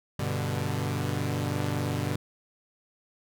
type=chord; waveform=sawtooth; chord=G major; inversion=none; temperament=equal; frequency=98 / 123.47 / 146.83 Hz; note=G2 / B2 / D3; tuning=0 / 0 / 0 cents; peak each=-28 dBFS; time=0.19-2.16 s; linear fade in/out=5 ms; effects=none